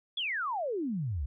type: exponential sweep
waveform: sine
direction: down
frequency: 3520 to 61.74 Hz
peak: -30 dBFS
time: 0.17-1.26 s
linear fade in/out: 5 ms
effects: none